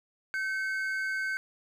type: tone pair together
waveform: triangle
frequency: 1540.8 / 2179 Hz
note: G6 / C#7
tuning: -30 / -30 cents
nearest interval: tritone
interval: 600 cents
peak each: -28 / -36 dBFS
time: 0.34-1.37 s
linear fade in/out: 0 ms
effects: none